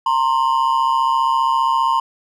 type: ring-modulated tone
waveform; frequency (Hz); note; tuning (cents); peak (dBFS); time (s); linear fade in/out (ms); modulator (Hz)
triangle; 987.8; B5; 0; -9; 0.06-2; 5; 67.5
effects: none